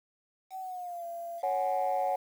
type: tone with pitch glide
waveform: sine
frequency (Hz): 757 to 682.2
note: F#5 to F5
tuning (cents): +39 to -41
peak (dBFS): -36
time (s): 0.5-1.43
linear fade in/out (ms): 50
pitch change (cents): -180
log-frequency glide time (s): 0.6-1.04
type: chord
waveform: sine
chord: C# suspended fourth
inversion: none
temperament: equal with one note detuned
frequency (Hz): 554.4 / 740 / 841.2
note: C#5 / F#5 / G#5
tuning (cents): 0 / 0 / +22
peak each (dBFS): -31 / -28 / -33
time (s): 1.43-2.16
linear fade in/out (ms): 5
effects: tanh soft clip ceiling -21 dBFS + 9-bit